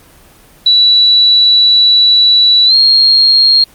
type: tone with pitch glide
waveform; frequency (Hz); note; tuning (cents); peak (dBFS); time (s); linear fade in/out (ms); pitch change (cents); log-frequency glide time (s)
sine; 3940 to 4247; B7 to C8; -5 to +25; -4; 0.66-3.64; 5; +130; 2.66-2.75
effects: pink hiss -42 dBFS RMS until 3.74 s + Opus 24 kbps